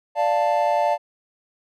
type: chord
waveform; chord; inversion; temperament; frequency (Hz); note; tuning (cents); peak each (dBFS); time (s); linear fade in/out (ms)
triangle; D minor; none; equal with one note detuned; 587.3 / 698.5 / 882.5; D5 / F5 / A5; 0 / 0 / +5; -20; 0.15-0.98; 50
effects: none